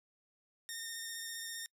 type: tone with vibrato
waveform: 10% pulse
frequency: 1831 Hz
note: A#6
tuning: 32 cents flat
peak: -32 dBFS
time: 0.69-1.66 s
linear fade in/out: 0 ms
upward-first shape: sine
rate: 15 Hz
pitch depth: 15 cents each way
effects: noise-tail reverb RT60 0.1 s tail -25 dB re dry